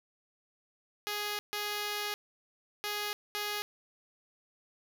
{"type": "tone bursts at uneven times", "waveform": "5% pulse", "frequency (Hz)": 415.3, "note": "G#4", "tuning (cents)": 0, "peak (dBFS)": -22, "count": 4, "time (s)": [[1.07, 1.39], [1.53, 2.14], [2.84, 3.13], [3.35, 3.62]], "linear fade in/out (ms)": 0, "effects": []}